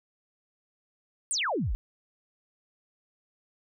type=exponential sweep; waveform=sine; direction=down; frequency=9600 to 36 Hz; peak=-26 dBFS; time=1.31-1.75 s; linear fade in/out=0 ms; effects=none